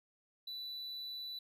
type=tone; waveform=triangle; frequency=3971 Hz; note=B7; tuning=9 cents sharp; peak=-40 dBFS; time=0.47-1.39 s; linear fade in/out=5 ms; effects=none